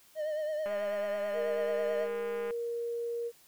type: tone with vibrato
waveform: triangle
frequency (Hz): 613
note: D#5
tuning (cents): -26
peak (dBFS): -29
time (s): 0.15-2.09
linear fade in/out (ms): 50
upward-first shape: triangle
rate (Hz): 9.2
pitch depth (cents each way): 57
type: click train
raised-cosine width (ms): 0.5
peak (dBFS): -29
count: 378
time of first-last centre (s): 0.66-2.508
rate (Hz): 204
type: tone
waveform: sine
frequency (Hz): 470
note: A#4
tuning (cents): +14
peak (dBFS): -32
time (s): 1.33-3.32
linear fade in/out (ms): 50
effects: white hiss -61 dBFS RMS until 3.47 s